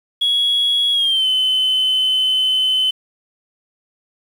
sine tone with pitch glide, 3339 to 3044 Hz, G#7 to F#7, +9 to +48 cents, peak -12 dBFS, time 0.21-2.91 s, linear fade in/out 10 ms, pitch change -161 cents, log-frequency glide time 0.92-1.27 s, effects tanh soft clip ceiling -11 dBFS + 7-bit

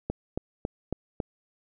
click train, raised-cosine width 2 ms, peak -15 dBFS, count 5, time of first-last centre 0.1-1.202 s, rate 3.63 Hz, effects none

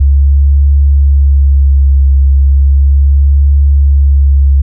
sine tone with vibrato, 69.3 Hz, C#2, in tune, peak -3 dBFS, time 0-4.62 s, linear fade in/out 10 ms, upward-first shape triangle, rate 0.35 Hz, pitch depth 31 cents each way, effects none

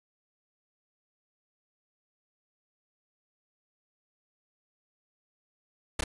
pink noise with echo, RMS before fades -28 dBFS, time 5.99-6.01 s, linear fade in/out 5 ms, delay 30 ms, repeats 1, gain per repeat -2 dB, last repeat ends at 6.04 s, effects resampled to 24000 Hz

